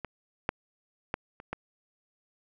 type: clicks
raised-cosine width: 0.5 ms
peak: -21 / -11 / -14 / -29 / -18 dBFS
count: 5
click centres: 0.047 / 0.491 / 1.141 / 1.401 / 1.53 s
effects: none